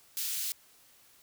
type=high-pass noise; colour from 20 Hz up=white; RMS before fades=-34 dBFS; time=0.17-0.52 s; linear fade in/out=0 ms; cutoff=3000 Hz; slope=12 dB/octave; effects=white hiss -61 dBFS RMS until 1.22 s